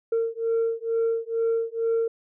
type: beating tone pair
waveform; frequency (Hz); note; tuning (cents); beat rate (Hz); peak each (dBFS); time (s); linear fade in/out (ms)
sine; 455.7 / 457.9; A#4 / A#4; -39 / -31; 2.2; -24 / -24; 0.12-2.08; 5
effects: tanh soft clip ceiling -18 dBFS